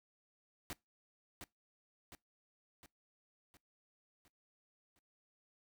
pink noise with echo, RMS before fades -44 dBFS, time 0.7-0.73 s, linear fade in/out 0 ms, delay 710 ms, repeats 6, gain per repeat -5 dB, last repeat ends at 4.99 s, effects noise-tail reverb RT60 0.2 s tail -24 dB re dry

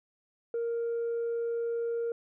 sine tone, 466.2 Hz, A#4, in tune, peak -27 dBFS, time 0.54-2.12 s, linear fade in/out 2 ms, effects tanh soft clip ceiling -27 dBFS

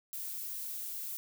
violet noise, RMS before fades -40 dBFS, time 0.13-1.17 s, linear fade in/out 0 ms, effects none

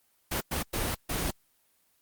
pink noise bursts at uneven times, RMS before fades -30 dBFS, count 4, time 0.31-0.41 / 0.51-0.63 / 0.73-0.95 / 1.09-1.31 s, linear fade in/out 10 ms, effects white hiss -69 dBFS RMS until 2.01 s + Opus 24 kbps

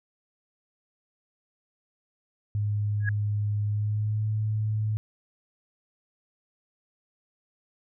sine tone with pitch glide, 104 to 107.61 Hz, G#2 to A2, +3 to -38 cents, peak -24 dBFS, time 2.55-4.97 s, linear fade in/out 0 ms, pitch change +59 cents, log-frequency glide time 3.66-4.25 s
sine tone with exponential growth, 1661.2 Hz, G#6, in tune, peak -23 dBFS, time 3-3.09 s, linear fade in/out 2 ms, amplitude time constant 19 ms
effects none

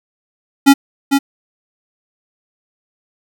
square tone with echo, 277.2 Hz, C#4, in tune, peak -4 dBFS, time 0.66-0.74 s, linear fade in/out 20 ms, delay 450 ms, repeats 1, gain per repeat -6 dB, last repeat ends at 1.19 s, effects none

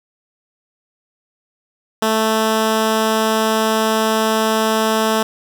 10% pulse tone, 220 Hz, A3, in tune, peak -6 dBFS, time 2.02-5.23 s, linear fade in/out 5 ms, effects none

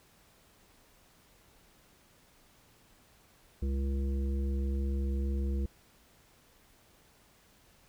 harmonic tone with a mistuned harmonic, 68.2 Hz, C#2, 28 cents flat, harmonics 1 / 3 / 5 / 7, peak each -29 / -39 / -43 / -48 dBFS, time 3.62-5.66 s, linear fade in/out 5 ms, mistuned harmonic 1, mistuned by -18 cents, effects pink hiss -63 dBFS RMS until 7.88 s

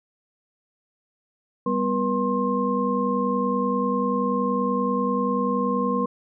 sine tone cluster, 198.3 / 248.7 / 482.8 / 1061 Hz, G3 / B3 / B4 / C6, +20 / +12 / -39 / +24 cents, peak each -26 dBFS, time 1.66-6.06 s, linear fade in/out 5 ms, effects none

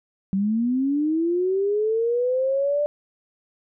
sine linear sweep, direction up, 188.2 to 594 Hz, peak -19 dBFS, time 0.33-2.86 s, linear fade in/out 0 ms, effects none

